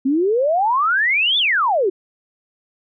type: exponential two-way sweep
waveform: sine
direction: up then down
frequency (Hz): 255.9 to 3592 to 351.2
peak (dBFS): -14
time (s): 0.05-1.9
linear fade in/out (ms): 10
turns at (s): 1.38
effects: none